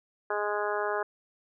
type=harmonic tone; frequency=207.7 Hz; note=G#3; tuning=in tune; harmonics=2 / 3 / 4 / 5 / 6 / 7 / 8; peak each=-32 / -34 / -35 / -36 / -37 / -37 / -38 dBFS; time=0.3-1.03 s; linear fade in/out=5 ms; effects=none